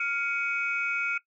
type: tone cluster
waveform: sine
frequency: 1400 / 2240 / 2525 Hz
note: F6 / C#7 / D#7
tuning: +4 / +18 / +25 cents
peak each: -30 dBFS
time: 0-1.18 s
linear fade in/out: 5 ms
effects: noise-tail reverb RT60 0.1 s tail -19 dB re dry + tanh soft clip ceiling -17 dBFS